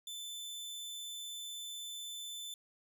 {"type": "tone", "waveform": "sawtooth", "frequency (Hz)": 3524, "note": "A7", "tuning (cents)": 2, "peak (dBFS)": -39, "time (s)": [0.07, 2.54], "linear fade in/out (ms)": 2, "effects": []}